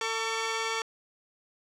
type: tone pair together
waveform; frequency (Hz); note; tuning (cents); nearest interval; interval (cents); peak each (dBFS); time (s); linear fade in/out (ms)
10% pulse; 449.2 / 1132; A4 / C#6; +36 / +36; octave + major third; 1600; -22 / -25; 0.01-0.82; 2
effects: low-pass 7000 Hz 12 dB/octave